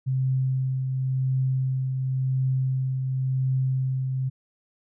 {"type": "tone with tremolo", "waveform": "sine", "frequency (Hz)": 131.1, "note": "C3", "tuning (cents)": 4, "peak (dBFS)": -20, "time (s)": [0.06, 4.3], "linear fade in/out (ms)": 20, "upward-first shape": "triangle", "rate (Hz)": 0.93, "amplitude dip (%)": 40, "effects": []}